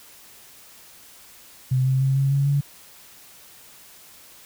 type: tone with pitch steps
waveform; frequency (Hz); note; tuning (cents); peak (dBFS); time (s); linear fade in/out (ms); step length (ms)
sine; 129.4 / 131.81 / 134.27 / 136.78 / 139.33 / 141.93; C3 / C3 / C3 / C#3 / C#3 / C#3; -19 / +13 / +45 / -23 / +9 / +41; -17; 1.71-2.61; 10; 150
effects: white hiss -48 dBFS RMS until 4.45 s